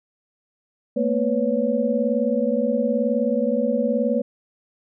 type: tone cluster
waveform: sine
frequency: 222.7 / 241.7 / 497.9 / 560 Hz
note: A3 / B3 / B4 / C#5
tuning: +21 / -37 / +14 / +18 cents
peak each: -24 dBFS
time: 0.96-4.22 s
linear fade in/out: 10 ms
effects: none